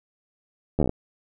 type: slowing click train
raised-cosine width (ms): 2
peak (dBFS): -9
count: 8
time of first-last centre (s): 0.79-0.894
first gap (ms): 12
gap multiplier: 1.07
effects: none